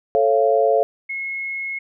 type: chord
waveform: sine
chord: A augmented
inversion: none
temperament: just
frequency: 440 / 550 / 687.5 Hz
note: A4 / C#5 / E#5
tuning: 0 / -14 / -27 cents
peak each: -18 dBFS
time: 0.15-0.83 s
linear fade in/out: 0 ms
type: tone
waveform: sine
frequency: 2171 Hz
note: C#7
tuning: 37 cents flat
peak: -24 dBFS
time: 1.09-1.79 s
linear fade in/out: 10 ms
effects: none